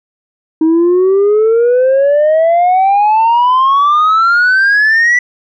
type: exponential sweep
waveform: sine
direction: up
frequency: 314.4 to 1979 Hz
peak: -4 dBFS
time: 0.61-5.19 s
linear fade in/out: 5 ms
effects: tanh soft clip ceiling -5 dBFS